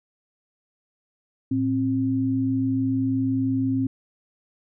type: tone pair together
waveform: sine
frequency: 111.6 / 265.4 Hz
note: A2 / C4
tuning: +25 / +25 cents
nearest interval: octave + minor third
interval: 1500 cents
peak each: -27 / -21 dBFS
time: 1.51-3.87 s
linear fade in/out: 5 ms
effects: none